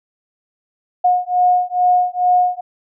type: beating tone pair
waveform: sine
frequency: 721 / 723.3 Hz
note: F#5 / F#5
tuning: -45 / -39 cents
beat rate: 2.3 Hz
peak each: -15 dBFS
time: 1.04-2.61 s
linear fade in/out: 10 ms
effects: none